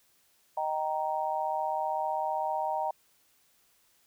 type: chord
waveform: sine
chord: Eb major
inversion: none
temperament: just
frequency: 622.3 / 777.8 / 933.4 Hz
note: Eb5 / G5 / Bb5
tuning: 0 / -14 / +2 cents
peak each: -34 / -32 / -32 dBFS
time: 0.57-2.91 s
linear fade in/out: 5 ms
effects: white hiss -67 dBFS RMS until 4.06 s